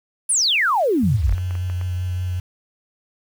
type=exponential sweep; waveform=sine; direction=down; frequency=10548 to 41.2 Hz; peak=-15 dBFS; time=0.29-1.35 s; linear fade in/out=10 ms
type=tone with vibrato; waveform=sine; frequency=90.4 Hz; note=F#2; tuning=40 cents flat; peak=-21 dBFS; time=1.03-2.4 s; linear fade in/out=5 ms; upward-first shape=sine; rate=5.2 Hz; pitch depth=16 cents each way
type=clicks; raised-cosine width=0.5 ms; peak=-22 dBFS; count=7; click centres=1.294 / 1.325 / 1.381 / 1.509 / 1.553 / 1.699 / 1.813 s
effects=7-bit